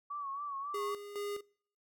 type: tone with vibrato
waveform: sine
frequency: 1130 Hz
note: C#6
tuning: 33 cents sharp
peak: -37 dBFS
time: 0.1-0.95 s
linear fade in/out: 10 ms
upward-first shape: sine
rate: 3.7 Hz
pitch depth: 65 cents each way
type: tone with tremolo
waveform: square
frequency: 408.7 Hz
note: G#4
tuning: 28 cents flat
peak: -37 dBFS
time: 0.74-1.41 s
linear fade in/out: 5 ms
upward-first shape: square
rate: 2.4 Hz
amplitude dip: 65%
effects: noise-tail reverb RT60 0.6 s tail -26 dB re dry